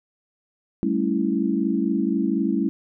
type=chord; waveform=sine; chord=A dominant seventh; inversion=third; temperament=equal; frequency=196 / 220 / 277.2 / 329.6 Hz; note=G3 / A3 / C#4 / E4; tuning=0 / 0 / 0 / 0 cents; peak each=-25 dBFS; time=0.83-2.69 s; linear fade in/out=0 ms; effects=none